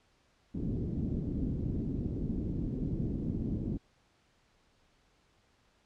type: low-pass noise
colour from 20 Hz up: white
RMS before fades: -34 dBFS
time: 0.54-3.78 s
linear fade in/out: 20 ms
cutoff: 280 Hz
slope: 24 dB/octave
effects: pink hiss -69 dBFS RMS until 5.85 s + low-pass 6000 Hz 12 dB/octave